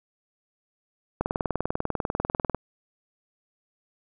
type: click train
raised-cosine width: 1 ms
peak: -11 dBFS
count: 28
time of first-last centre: 1.21-2.547 s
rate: 20.2 Hz
effects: none